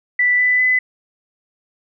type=tone with pitch steps; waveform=sine; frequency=1975.5 / 1992.7 / 2010 Hz; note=B6 / B6 / B6; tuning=0 / +15 / +30 cents; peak=-12 dBFS; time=0.19-0.79 s; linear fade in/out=5 ms; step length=200 ms; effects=none